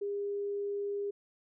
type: tone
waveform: sine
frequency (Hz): 404.7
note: G#4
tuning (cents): -45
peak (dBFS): -32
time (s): 0.01-1.11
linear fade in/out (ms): 10
effects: none